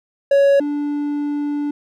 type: tone pair in turn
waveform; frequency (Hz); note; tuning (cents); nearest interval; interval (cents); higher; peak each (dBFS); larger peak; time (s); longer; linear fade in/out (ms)
triangle; 558 / 291.5; C#5 / D4; +11 / -13; major seventh; 1124; first; -8 / -17; first; 0.31-0.6 / 0.6-1.71; second; 5
effects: none